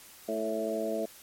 harmonic tone with a mistuned harmonic, 110 Hz, A2, in tune, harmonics 2 / 3 / 4 / 5 / 6, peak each -37 / -37 / -35 / -36 / -33 dBFS, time 0.28-1.06 s, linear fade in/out 10 ms, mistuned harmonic 5, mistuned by +24 cents, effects white hiss -52 dBFS RMS until 1.22 s + MP3 64 kbps

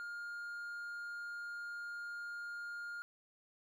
triangle tone, 1413 Hz, F6, 20 cents sharp, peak -40 dBFS, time 0-3.02 s, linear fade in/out 0 ms, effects none

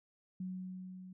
sine tone with level ramp, 185 Hz, F#3, in tune, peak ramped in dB -37 to -48 dBFS, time 0.4-1.13 s, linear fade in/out 5 ms, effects none

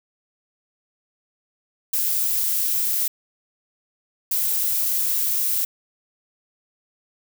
violet noise bursts at uneven times, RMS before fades -22 dBFS, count 2, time 1.93-3.08 / 4.31-5.65 s, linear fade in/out 5 ms, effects none

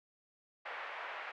white band-pass noise, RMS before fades -44 dBFS, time 0.65-1.32 s, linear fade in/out 10 ms, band 550 to 2200 Hz, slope 24 dB/octave, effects none

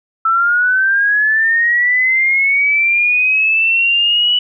sine linear sweep, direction up, 1318.5 to 2963 Hz, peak -10 dBFS, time 0.25-4.39 s, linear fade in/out 5 ms, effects none

